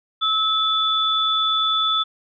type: tone pair together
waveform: sine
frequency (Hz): 1300 / 3471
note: E6 / A7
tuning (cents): -24 / -24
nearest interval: octave + perfect fourth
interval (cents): 1700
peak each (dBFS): -21 / -19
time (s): 0.21-2.04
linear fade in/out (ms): 20
effects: none